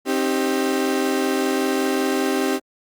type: chord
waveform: 35% pulse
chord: C minor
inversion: none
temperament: equal with one note detuned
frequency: 265.9 / 311.1 / 392 Hz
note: C4 / Eb4 / G4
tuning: +28 / 0 / 0 cents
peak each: -21 / -24 / -21 dBFS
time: 0.05-2.6 s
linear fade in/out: 50 ms
effects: Opus 48 kbps